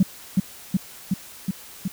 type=tone with echo; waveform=sine; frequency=189.3 Hz; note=F#3; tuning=40 cents sharp; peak=-11 dBFS; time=0-0.03 s; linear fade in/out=5 ms; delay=370 ms; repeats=5; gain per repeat=-2 dB; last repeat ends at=1.88 s; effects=tanh soft clip ceiling -8 dBFS + white hiss -43 dBFS RMS until 1.92 s